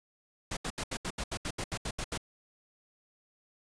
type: noise bursts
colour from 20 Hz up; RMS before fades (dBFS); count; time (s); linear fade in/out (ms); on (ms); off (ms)
pink; -35; 13; 0.51-2.177; 5; 59; 75
effects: resampled to 22050 Hz